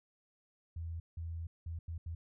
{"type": "tone bursts at uneven times", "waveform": "sine", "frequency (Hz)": 83, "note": "E2", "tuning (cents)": 12, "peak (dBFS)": -38, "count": 5, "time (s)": [[0.76, 1], [1.17, 1.47], [1.66, 1.79], [1.88, 1.98], [2.06, 2.15]], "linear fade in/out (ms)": 5, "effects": []}